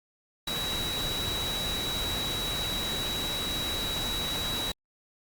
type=tone in noise; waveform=sine; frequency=3893 Hz; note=B7; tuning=26 cents flat; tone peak=-31 dBFS; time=0.47-4.72 s; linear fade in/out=5 ms; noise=pink; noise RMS=-34 dBFS; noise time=0.47-4.72 s; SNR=0 dB; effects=Opus 48 kbps